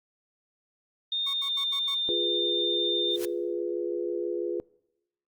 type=tone with pitch glide; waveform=sine; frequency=3648 to 3608 Hz; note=A#7 to A7; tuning=-38 to +43 cents; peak=-26 dBFS; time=1.12-3.16 s; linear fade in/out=2 ms; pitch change=-19 cents; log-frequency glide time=1.34-1.54 s
type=tone bursts; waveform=sawtooth; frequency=1108.7 Hz; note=C#6; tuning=in tune; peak=-34 dBFS; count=5; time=1.26-1.949 s; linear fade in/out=10 ms; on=77 ms; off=76 ms
type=chord; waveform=sine; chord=F diminished; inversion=none; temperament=equal; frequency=349.2 / 415.3 / 493.9 Hz; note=F4 / Ab4 / Cb5; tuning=0 / 0 / 0 cents; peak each=-30 / -33 / -34 dBFS; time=2.09-4.6 s; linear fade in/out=0 ms
type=noise with exponential growth; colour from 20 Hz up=white; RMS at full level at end=-34 dBFS; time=3.06-3.25 s; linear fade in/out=0 ms; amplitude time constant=40 ms
effects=noise-tail reverb RT60 0.9 s tail -25 dB re dry + Opus 32 kbps